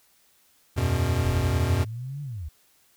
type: chord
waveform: square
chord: E suspended second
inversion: none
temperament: equal with one note detuned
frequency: 82.41 / 93.84 / 123.47 Hz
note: E2 / F#2 / B2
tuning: 0 / +25 / 0 cents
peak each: -27 dBFS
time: 0.76-1.85 s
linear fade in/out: 20 ms
type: linear two-way sweep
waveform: sine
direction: up then down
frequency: 35.04 to 147.9 to 67 Hz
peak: -31 dBFS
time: 1.24-2.49 s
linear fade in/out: 10 ms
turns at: 2.22 s
effects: white hiss -62 dBFS RMS until 2.96 s